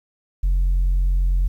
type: tone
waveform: sine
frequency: 44.58 Hz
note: F1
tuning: 36 cents sharp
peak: -13 dBFS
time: 0.43-1.48 s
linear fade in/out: 10 ms
effects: tanh soft clip ceiling -14 dBFS + 9-bit